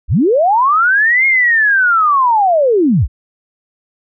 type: linear two-way sweep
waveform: sine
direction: up then down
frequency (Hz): 34.56 to 2161 to 34.56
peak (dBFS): -8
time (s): 0.08-3.08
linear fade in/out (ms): 50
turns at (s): 1.26
effects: none